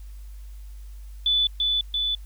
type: tone with echo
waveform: sine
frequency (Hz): 3481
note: A7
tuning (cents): -19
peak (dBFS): -18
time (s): 1.26-1.47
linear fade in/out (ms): 2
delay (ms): 340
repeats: 2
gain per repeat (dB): -2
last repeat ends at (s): 2.15
effects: added 50 Hz sine -37 dBFS peak until 2.25 s + white hiss -59 dBFS RMS until 2.25 s